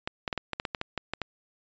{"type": "clicks", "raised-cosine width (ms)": 0.3, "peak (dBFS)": -14, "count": 12, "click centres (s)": [0.075, 0.278, 0.328, 0.377, 0.533, 0.599, 0.652, 0.748, 0.814, 0.977, 1.136, 1.217], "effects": ["resampled to 16000 Hz"]}